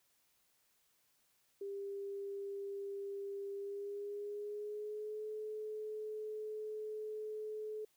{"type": "tone with pitch glide", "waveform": "sine", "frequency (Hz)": [398.3, 429.4], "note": ["G4", "A4"], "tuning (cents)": [28, -42], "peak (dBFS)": -40, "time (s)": [1.61, 7.85], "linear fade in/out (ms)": 5, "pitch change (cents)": 130, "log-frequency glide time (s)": [3.53, 5.27], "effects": ["white hiss -75 dBFS RMS until 7.96 s"]}